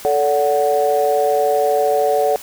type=chord; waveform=sine; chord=D major; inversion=second; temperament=equal with one note detuned; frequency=440 / 573.6 / 740 Hz; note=A4 / D5 / F#5; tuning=0 / -41 / 0 cents; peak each=-17 dBFS; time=0.05-2.36 s; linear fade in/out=0 ms; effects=tanh soft clip ceiling -5 dBFS + white hiss -36 dBFS RMS until 2.42 s